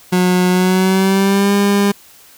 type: tone with pitch glide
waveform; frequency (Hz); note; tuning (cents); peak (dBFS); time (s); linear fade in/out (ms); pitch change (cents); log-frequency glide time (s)
30% pulse; 181.4 to 201.3; F#3 to G3; -34 to +46; -8; 0.12-1.92; 10; +180; 0.5-1.53
effects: white hiss -44 dBFS RMS until 2.37 s